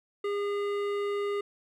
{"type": "tone with hard clipping", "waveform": "sine", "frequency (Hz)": 406.7, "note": "G#4", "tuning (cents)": -36, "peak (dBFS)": -30, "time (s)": [0.24, 1.41], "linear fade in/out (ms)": 5, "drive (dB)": 13, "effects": []}